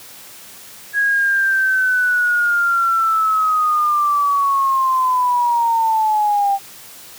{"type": "linear sweep", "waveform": "sine", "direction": "down", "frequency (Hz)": [1661.2, 785], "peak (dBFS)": -13, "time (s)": [0.93, 6.59], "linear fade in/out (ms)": 50, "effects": ["white hiss -39 dBFS RMS until 7.18 s", "high-pass 60 Hz 12 dB/octave"]}